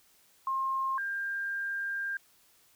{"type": "tone pair in turn", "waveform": "sine", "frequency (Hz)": [1066, 1597.2], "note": ["C6", "G6"], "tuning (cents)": [32, 32], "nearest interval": "perfect fifth", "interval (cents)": 700, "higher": "second", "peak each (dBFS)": [-28, -31], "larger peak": "first", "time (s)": [[0.47, 0.98], [0.98, 2.17]], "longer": "second", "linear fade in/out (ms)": 2, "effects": ["white hiss -64 dBFS RMS until 2.75 s"]}